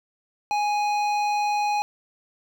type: tone with hard clipping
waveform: sine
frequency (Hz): 830.6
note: G#5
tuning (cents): 0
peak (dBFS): -23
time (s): 0.51-1.82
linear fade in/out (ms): 0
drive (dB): 12
effects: none